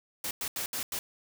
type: noise bursts at uneven times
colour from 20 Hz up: white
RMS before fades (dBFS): -34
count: 5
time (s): 0.24-0.31 / 0.41-0.48 / 0.56-0.66 / 0.73-0.83 / 0.92-0.99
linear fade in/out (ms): 2
effects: none